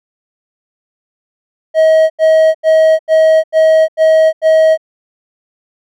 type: tone bursts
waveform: triangle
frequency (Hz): 636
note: D#5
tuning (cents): +38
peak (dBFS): -3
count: 7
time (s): 1.74-4.776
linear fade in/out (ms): 50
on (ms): 360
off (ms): 86
effects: none